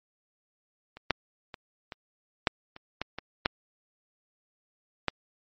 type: clicks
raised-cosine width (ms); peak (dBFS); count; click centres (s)
0.3; -28 / -7 / -23 / -22 / -6 / -28 / -14 / -19 / -6 / -9; 10; 0.97 / 1.107 / 1.542 / 1.922 / 2.472 / 2.764 / 3.016 / 3.186 / 3.459 / 5.083
effects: MP3 32 kbps